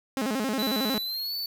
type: tone with vibrato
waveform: sawtooth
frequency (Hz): 238.8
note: A#3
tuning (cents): +42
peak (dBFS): -22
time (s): 0.17-0.98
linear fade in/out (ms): 0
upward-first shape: square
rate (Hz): 11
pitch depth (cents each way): 200
type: tone with pitch glide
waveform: square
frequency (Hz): 3974 to 4487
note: B7 to C#8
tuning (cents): +10 to +20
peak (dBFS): -30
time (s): 0.59-1.46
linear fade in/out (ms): 2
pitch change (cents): +210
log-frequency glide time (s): 1.02-1.34
effects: 8-bit